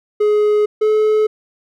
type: tone pair in turn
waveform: triangle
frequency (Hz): 420.1 / 429.7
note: G#4 / A4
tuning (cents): +20 / -41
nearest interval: unison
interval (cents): 39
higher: second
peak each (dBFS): -9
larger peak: neither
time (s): 0.2-0.66 / 0.81-1.27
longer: neither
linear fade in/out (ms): 10
effects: none